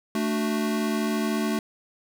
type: chord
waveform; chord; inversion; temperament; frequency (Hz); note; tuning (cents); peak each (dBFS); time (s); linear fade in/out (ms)
square; D major; second; equal; 220 / 293.7 / 370; A3 / D4 / F#4; 0 / 0 / 0; -26 / -31 / -32; 0.15-1.59; 2
effects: none